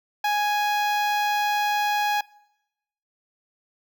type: tone with notch filter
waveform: sawtooth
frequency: 830.6 Hz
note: G#5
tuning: in tune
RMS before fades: -23 dBFS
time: 0.24-2.21 s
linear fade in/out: 5 ms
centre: 9100 Hz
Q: 0.59
effects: noise-tail reverb RT60 0.9 s tail -24 dB re dry